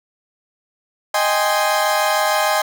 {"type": "chord", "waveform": "30% pulse", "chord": "Ab major seventh", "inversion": "second", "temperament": "equal", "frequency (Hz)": [622.3, 784, 830.6, 1046.5], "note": ["Eb5", "G5", "Ab5", "C6"], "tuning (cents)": [0, 0, 0, 0], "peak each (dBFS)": [-17, -20, -18, -20], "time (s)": [1.14, 2.62], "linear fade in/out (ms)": 5, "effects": []}